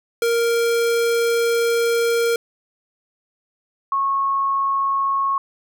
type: tone pair in turn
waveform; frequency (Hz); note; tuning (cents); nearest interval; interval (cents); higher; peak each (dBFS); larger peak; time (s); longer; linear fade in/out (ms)
square / sine; 466.2 / 1096.1; A#4 / C#6; 0 / -20; octave + minor third; 1480; second; -17; neither; 0.22-2.36 / 3.92-5.38; first; 2
effects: none